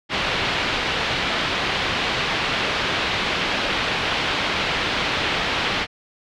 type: low-pass noise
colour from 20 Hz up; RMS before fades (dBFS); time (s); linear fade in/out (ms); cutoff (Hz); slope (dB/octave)
white; -23; 0.09-5.87; 50; 3600; 24
effects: none